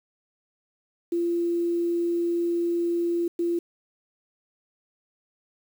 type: tone bursts at uneven times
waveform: sine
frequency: 342.8 Hz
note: F4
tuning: 32 cents flat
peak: -22 dBFS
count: 2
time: 1.12-3.28 / 3.39-3.59 s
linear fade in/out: 5 ms
effects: 8-bit